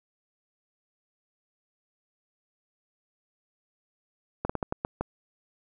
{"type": "slowing click train", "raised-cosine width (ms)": 1, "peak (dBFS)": -14, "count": 7, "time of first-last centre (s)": [4.45, 5.01], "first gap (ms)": 45, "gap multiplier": 1.29, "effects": []}